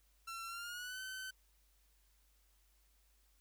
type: tone with pitch glide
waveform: sawtooth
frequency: 1352 to 1526.4 Hz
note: E6 to G6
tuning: +43 to -47 cents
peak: -40 dBFS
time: 0.27-1.31 s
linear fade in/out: 10 ms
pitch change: +210 cents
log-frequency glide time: 0.47-1 s
effects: added 50 Hz sine -70 dBFS peak until 3.4 s + white hiss -75 dBFS RMS until 3.4 s

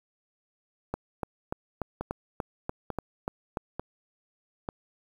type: two click trains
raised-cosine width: 1 ms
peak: -18 / -16 dBFS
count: 4 / 10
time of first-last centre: 2.01-4.689 / 0.94-3.572 s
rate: 1.12 / 3.42 Hz
effects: 8-bit

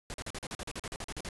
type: noise bursts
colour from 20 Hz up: pink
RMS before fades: -39 dBFS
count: 15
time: 0.1-1.288 s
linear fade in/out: 0 ms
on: 40 ms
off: 42 ms
effects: resampled to 24000 Hz

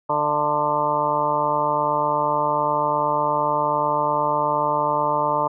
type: harmonic tone with a mistuned harmonic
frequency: 148.7 Hz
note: D3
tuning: 22 cents sharp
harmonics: 1 / 2 / 3 / 4 / 5 / 6 / 7 / 8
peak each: -34 / -33 / -31 / -25 / -34 / -22 / -24 / -28 dBFS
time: 0.09-5.48 s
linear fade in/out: 10 ms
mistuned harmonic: 5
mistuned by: -120 cents
effects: none

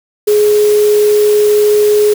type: tone in noise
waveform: sine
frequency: 419.2 Hz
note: G#4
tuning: 16 cents sharp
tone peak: -6 dBFS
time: 0.27-2.14 s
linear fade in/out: 10 ms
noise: white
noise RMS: -24 dBFS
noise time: 0.27-2.14 s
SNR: +15 dB
effects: none

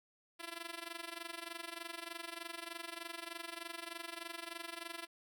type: tone with amplitude modulation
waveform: 5% pulse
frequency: 337.1 Hz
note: E4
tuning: 39 cents sharp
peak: -29 dBFS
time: 0.39-5.07 s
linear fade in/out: 20 ms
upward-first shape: sine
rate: 23.3 Hz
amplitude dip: 85%
effects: none

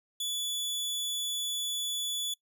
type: tone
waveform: sawtooth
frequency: 3440 Hz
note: A7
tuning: 40 cents flat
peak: -28 dBFS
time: 0.2-2.34 s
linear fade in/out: 5 ms
effects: noise-tail reverb RT60 0.1 s tail -21 dB re dry

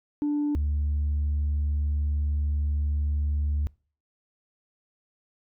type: tone pair in turn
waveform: sine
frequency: 293.7 / 73.42 Hz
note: D4 / D2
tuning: 0 / 0 cents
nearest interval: 2 octaves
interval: 2400 cents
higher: first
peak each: -21 dBFS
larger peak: neither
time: 0.22-0.55 / 0.55-3.67 s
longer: second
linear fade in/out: 0 ms
effects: noise-tail reverb RT60 0.4 s tail -25 dB re dry + tanh soft clip ceiling -21 dBFS

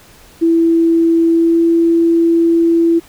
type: tone with pitch glide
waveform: sine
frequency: 331.6 to 334.3 Hz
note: E4 to E4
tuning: +10 to +24 cents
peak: -8 dBFS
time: 0.41-3 s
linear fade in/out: 20 ms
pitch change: +14 cents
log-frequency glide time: 1.31-1.63 s
effects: pink hiss -43 dBFS RMS until 3.08 s

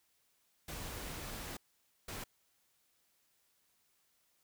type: noise bursts at uneven times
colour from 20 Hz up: pink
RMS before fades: -44 dBFS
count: 2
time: 0.68-1.57 / 2.08-2.24 s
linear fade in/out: 5 ms
effects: white hiss -75 dBFS RMS until 4.43 s

